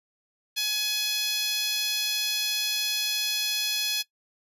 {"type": "tone with high-pass filter", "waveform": "10% pulse", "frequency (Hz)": 843, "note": "G#5", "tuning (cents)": 26, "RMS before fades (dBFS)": -27, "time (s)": [0.56, 4.03], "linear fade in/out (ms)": 20, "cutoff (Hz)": 3300, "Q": 1.2, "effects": ["noise-tail reverb RT60 0.1 s tail -19 dB re dry", "resampled to 32000 Hz"]}